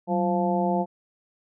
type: harmonic tone with a mistuned harmonic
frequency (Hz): 174.61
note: F3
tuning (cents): 0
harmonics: 1 / 2 / 3 / 4 / 5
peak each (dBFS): -25 / -29 / -29 / -27 / -29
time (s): 0.07-0.86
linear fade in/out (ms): 50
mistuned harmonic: 1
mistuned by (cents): +130
effects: none